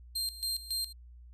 sawtooth tone with tremolo, 4179 Hz, C8, 3 cents flat, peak -28 dBFS, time 0.15-0.93 s, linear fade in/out 10 ms, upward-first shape square, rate 3.6 Hz, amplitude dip 80%, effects added 60 Hz sine -49 dBFS peak until 1.33 s + resampled to 32000 Hz

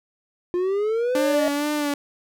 triangle exponential sweep, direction up, 349.8 to 628 Hz, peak -18 dBFS, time 0.54-1.48 s, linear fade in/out 0 ms
sawtooth tone with vibrato, 292.2 Hz, D4, 9 cents flat, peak -18 dBFS, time 1.15-1.94 s, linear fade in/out 2 ms, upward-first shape sine, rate 2.2 Hz, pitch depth 42 cents each way
effects none

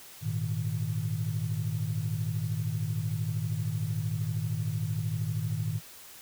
sine chord, Ab suspended second, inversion none, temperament just, 103.83 / 116.8 / 155.74 Hz, Ab2 / Bb2 / Eb3, 0 / +4 / +2 cents, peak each -32 dBFS, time 0.21-5.81 s, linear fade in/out 50 ms, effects tanh soft clip ceiling -20 dBFS + white hiss -49 dBFS RMS until 6.21 s

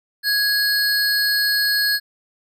square tone pair together, 1661.2 / 4331 Hz, G#6 / C#8, 0 / -41 cents, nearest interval octave + perfect fourth, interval 1659 cents, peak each -20 dBFS, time 0.23-2 s, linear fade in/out 50 ms, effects none

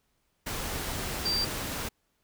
sine tone in noise, 4700 Hz, D8, 1 cent sharp, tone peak -26 dBFS, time 1.25-1.45 s, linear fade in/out 10 ms, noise pink, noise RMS -34 dBFS, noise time 0.46-1.89 s, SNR +5 dB, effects pink hiss -74 dBFS RMS until 2.23 s

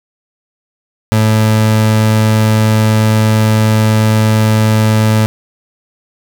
30% pulse tone, 109 Hz, A2, 16 cents flat, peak -5 dBFS, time 1.12-5.26 s, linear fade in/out 0 ms, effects none

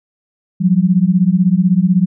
sine beating tone pair, 174.61 / 190.61 Hz, F3 / G3, 0 / -48 cents, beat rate 16 Hz, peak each -12 / -12 dBFS, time 0.6-2.06 s, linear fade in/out 20 ms, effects none

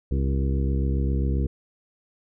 harmonic tone with a mistuned harmonic, 67.5 Hz, C#2, 45 cents flat, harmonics 1 / 2 / 3 / 4 / 5 / 6 / 7, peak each -22 / -28 / -32 / -34 / -36 / -38 / -39 dBFS, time 0.11-1.47 s, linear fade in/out 5 ms, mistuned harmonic 6, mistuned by -34 cents, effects none

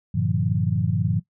sine chord, G minor seventh, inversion none, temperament equal with one note detuned, 98 / 116.54 / 150.61 / 174.61 Hz, G2 / Bb2 / D3 / F3, 0 / 0 / +44 / 0 cents, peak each -25 dBFS, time 0.14-1.2 s, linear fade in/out 10 ms, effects noise-tail reverb RT60 0.1 s tail -18 dB re dry

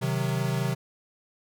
square chord, C diminished, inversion none, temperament equal, 130.81 / 155.56 / 185 Hz, C3 / Eb3 / Gb3, 0 / 0 / 0 cents, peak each -28 / -31 / -33 dBFS, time 0.01-0.75 s, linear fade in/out 20 ms, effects none

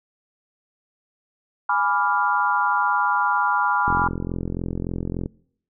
sine chord, G# diminished seventh, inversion none, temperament equal, 830.6 / 987.8 / 1174.7 / 1396.9 Hz, G#5 / B5 / D6 / F6, 0 / 0 / 0 / 0 cents, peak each -24 / -22 / -25 / -23 dBFS, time 1.69-4.08 s, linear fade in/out 5 ms
click train, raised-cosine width 3 ms, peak -14 dBFS, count 61, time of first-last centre 3.88-5.259 s, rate 43.5 Hz
effects noise-tail reverb RT60 0.7 s tail -25 dB re dry

